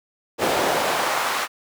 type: noise with high-pass filter sweep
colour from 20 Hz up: brown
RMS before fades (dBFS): -22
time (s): 0.38-1.48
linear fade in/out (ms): 50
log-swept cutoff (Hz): 430 to 1200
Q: 1.2
effects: none